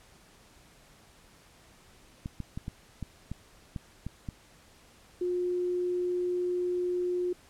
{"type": "clicks", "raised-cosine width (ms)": 5, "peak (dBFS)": -23, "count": 9, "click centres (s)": [2.259, 2.403, 2.575, 2.681, 3.027, 3.316, 3.762, 4.066, 4.288]}
{"type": "tone", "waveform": "sine", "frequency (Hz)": 357.5, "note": "F4", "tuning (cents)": 41, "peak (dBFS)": -27, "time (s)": [5.21, 7.33], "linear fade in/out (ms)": 5}
{"effects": ["pink hiss -58 dBFS RMS until 7.49 s", "low-pass 11000 Hz 12 dB/octave"]}